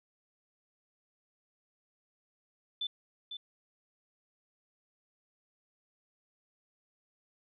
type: tone with echo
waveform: sine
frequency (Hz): 3520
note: A7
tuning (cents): 0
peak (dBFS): -32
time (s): 2.81-2.87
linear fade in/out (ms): 5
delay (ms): 500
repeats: 1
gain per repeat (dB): -7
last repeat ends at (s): 3.37
effects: none